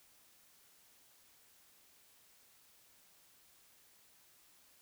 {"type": "silence", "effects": ["white hiss -66 dBFS RMS until 4.81 s"]}